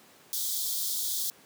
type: high-pass noise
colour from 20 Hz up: white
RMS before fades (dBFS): -31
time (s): 0.33-1.3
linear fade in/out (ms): 0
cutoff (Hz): 3300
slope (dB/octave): 96
effects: pink hiss -56 dBFS RMS until 1.45 s + high-pass 200 Hz 12 dB/octave